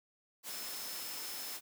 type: tone in noise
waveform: sine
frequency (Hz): 5240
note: E8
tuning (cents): -11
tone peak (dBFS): -47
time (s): 0.48-1.59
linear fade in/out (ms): 50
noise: white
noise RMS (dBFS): -43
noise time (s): 0.43-1.61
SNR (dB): -7
effects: high-pass 200 Hz 12 dB/octave